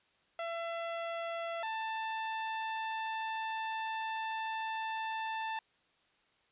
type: tone pair in turn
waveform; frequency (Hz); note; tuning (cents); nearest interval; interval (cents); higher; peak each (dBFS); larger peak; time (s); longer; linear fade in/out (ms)
sawtooth; 672 / 886.4; E5 / A5; +33 / +13; perfect fourth; 480; second; -32 / -31; second; 0.39-1.63 / 1.63-5.59; second; 2
effects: white hiss -71 dBFS RMS until 6.51 s + resampled to 8000 Hz